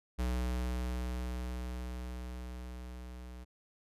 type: tone with level ramp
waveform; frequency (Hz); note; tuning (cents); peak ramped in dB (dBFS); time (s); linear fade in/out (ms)
square; 61.74; B1; 0; -31 to -46; 0.18-3.45; 20
effects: resampled to 32000 Hz